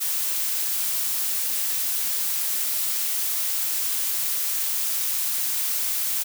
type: noise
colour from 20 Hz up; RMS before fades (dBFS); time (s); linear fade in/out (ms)
blue; -25; 0-6.24; 20
effects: none